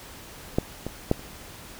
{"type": "clicks", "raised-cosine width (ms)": 2, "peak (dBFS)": [-7, -17, -6, -29], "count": 4, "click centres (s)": [0.585, 0.866, 1.114, 1.194], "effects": ["pink hiss -44 dBFS RMS until 1.79 s"]}